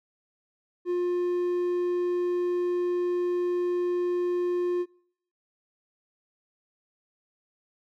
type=tone; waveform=triangle; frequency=354.5 Hz; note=F4; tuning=26 cents sharp; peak=-22 dBFS; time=0.85-4.86 s; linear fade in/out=50 ms; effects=noise-tail reverb RT60 0.7 s tail -25 dB re dry